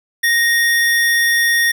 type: tone pair together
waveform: square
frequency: 1864.7 / 3520 Hz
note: A#6 / A7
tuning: 0 / 0 cents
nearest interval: major seventh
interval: 1100 cents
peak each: -13 / -23 dBFS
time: 0.23-1.72 s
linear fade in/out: 10 ms
effects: none